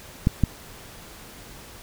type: clicks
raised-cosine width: 5 ms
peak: -5 dBFS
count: 2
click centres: 0.271 / 0.437 s
effects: pink hiss -44 dBFS RMS until 1.82 s